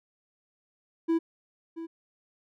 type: tone with echo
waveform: triangle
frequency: 329.6 Hz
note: E4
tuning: in tune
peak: -20 dBFS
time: 1.08-1.19 s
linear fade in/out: 20 ms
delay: 680 ms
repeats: 1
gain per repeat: -13 dB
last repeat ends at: 1.87 s
effects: none